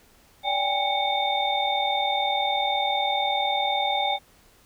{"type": "tone cluster", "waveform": "sine", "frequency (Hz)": [579, 784, 824, 2226, 3622], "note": ["D5", "G5", "G#5", "C#7", "A7"], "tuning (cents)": [-25, 0, -14, 7, 49], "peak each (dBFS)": [-32, -26, -27, -32, -28], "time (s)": [0.43, 4.19], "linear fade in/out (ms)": 50, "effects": ["pink hiss -57 dBFS RMS until 4.65 s"]}